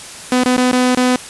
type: tone with dropouts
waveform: sawtooth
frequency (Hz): 251.3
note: B3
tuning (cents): +30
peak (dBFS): -7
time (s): 0.32-1.16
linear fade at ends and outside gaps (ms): 2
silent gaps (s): 0.437-0.458 / 0.566-0.578 / 0.716-0.728 / 0.949-0.972
effects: white hiss -32 dBFS RMS until 1.29 s + resampled to 24000 Hz